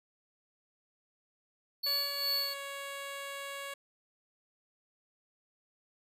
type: tone with tremolo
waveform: square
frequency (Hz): 4435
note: C#8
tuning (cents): 0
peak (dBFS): -29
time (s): 1.83-2.54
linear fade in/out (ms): 10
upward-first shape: sine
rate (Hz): 2.5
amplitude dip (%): 60
type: tone with pitch glide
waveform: 10% pulse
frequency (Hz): 566 to 557.2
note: C#5 to C#5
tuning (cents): +36 to +9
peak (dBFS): -31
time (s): 1.86-3.74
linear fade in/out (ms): 5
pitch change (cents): -27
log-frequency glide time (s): 2.08-2.61
effects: resampled to 32000 Hz